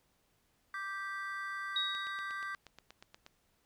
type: chord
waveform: triangle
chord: G major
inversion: second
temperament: just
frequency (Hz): 1176 / 1568 / 1960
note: D6 / G6 / B6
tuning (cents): +2 / 0 / -14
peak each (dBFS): -40 / -39 / -43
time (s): 0.74-2.55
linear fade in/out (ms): 2
type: tone with exponential decay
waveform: sine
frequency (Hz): 3780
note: A#7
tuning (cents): +23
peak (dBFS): -29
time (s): 1.76-2.55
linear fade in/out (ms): 2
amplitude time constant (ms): 170
type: click train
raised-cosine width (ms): 0.2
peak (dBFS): -33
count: 12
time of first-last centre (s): 1.95-3.264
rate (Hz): 8.37
effects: pink hiss -74 dBFS RMS until 3.65 s